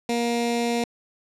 15% pulse tone with notch filter, 236.1 Hz, A#3, 22 cents sharp, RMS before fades -24 dBFS, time 0.09-0.84 s, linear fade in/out 2 ms, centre 1200 Hz, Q 1.3, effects low-pass 9000 Hz 12 dB/octave

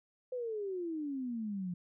sine exponential sweep, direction down, 514 to 172.8 Hz, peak -35 dBFS, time 0.32-1.74 s, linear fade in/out 5 ms, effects none

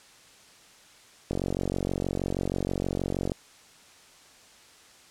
click train, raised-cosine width 2 ms, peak -15 dBFS, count 94, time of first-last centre 1.31-3.319 s, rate 46.3 Hz, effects white hiss -54 dBFS RMS until 5.1 s + low-pass 8000 Hz 12 dB/octave

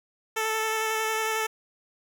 10% pulse tone with vibrato, 440 Hz, A4, in tune, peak -17 dBFS, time 0.36-1.47 s, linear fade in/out 10 ms, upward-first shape square, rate 11 Hz, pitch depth 11 cents each way, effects none

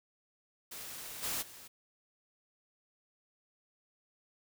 white noise with level steps, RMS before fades -45 / -36 / -52 dBFS, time 0.71-1.68 s, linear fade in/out 10 ms, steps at 1.22 / 1.41 s, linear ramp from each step 20 ms, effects none

